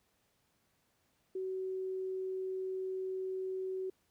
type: tone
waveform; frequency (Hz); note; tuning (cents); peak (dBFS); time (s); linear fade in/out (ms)
sine; 376.6; F#4; +31; -35; 1.35-3.9; 5
effects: pink hiss -75 dBFS RMS until 4.1 s + high-pass 60 Hz 12 dB/octave